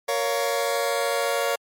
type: chord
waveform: sawtooth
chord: Bb minor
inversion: none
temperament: just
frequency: 466.2 / 559.4 / 699.2 Hz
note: Bb4 / Db5 / F5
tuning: 0 / +16 / +2 cents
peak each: -23 / -21 / -24 dBFS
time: 0.08-1.56 s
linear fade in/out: 10 ms
effects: MP3 64 kbps